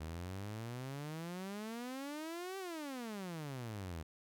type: exponential two-way sweep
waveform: sawtooth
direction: up then down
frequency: 76.7 to 392 to 76.7 Hz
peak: -38 dBFS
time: 0-4.03 s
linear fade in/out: 10 ms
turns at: 2.58 s
effects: none